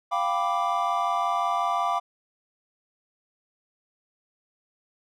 triangle chord, G dominant seventh, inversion third, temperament equal, 698.5 / 784 / 987.8 / 1174.7 Hz, F5 / G5 / B5 / D6, 0 / 0 / 0 / 0 cents, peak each -26 / -28 / -28 / -25 dBFS, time 0.11-2 s, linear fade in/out 20 ms, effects none

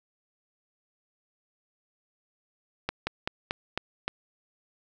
slowing click train, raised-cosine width 0.3 ms, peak -12 dBFS, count 6, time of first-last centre 2.89-4.08 s, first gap 180 ms, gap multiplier 1.14, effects none

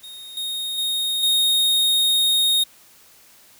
45% pulse tone with level steps, 3718 Hz, A#7, 5 cents flat, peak -36 / -25 / -21 / -16 dBFS, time 0.03-2.64 s, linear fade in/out 10 ms, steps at 0.37 / 0.78 / 1.23 s, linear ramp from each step 2 ms, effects white hiss -51 dBFS RMS until 3.59 s

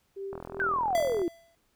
sine tone with tremolo, 392 Hz, G4, in tune, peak -33 dBFS, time 0.16-0.81 s, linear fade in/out 10 ms, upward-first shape sine, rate 2.6 Hz, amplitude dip 100%
click train, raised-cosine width 1 ms, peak -25 dBFS, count 38, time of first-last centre 0.33-1.217 s, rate 41.7 Hz
sine exponential sweep, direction down, 1592 to 326.3 Hz, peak -25 dBFS, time 0.6-1.28 s, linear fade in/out 0 ms
square tone with exponential decay, 670 Hz, E5, 28 cents sharp, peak -26 dBFS, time 0.95-1.55 s, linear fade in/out 0 ms, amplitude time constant 130 ms
effects pink hiss -71 dBFS RMS until 1.75 s

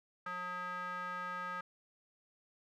square tone with band-pass filter, 180 Hz, F#3, 47 cents flat, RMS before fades -41 dBFS, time 0.26-1.61 s, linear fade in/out 5 ms, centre 1400 Hz, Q 7.2, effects none

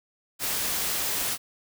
white noise, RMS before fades -28 dBFS, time 0.39-1.38 s, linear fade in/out 50 ms, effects none

